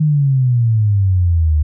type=exponential sweep; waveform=sine; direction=down; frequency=156.4 to 74 Hz; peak=-10 dBFS; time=0-1.63 s; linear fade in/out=10 ms; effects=none